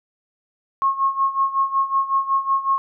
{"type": "tone with tremolo", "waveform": "sine", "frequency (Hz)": 1086, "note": "C#6", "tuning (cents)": -36, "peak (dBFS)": -14, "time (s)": [0.82, 2.78], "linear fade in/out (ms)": 0, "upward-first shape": "sine", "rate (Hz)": 5.4, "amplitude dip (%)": 80, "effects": []}